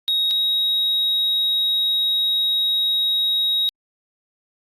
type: tone pair in turn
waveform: sine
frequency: 3773 / 3794 Hz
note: A#7 / A#7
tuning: +20 / +30 cents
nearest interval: unison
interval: 10 cents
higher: second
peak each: -15 dBFS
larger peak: neither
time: 0.08-0.31 / 0.31-3.69 s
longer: second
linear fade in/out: 0 ms
effects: tanh soft clip ceiling -15 dBFS + Opus 48 kbps